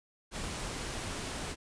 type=noise; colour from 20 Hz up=pink; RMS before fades=-38 dBFS; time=0.31-1.56 s; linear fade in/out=50 ms; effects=resampled to 22050 Hz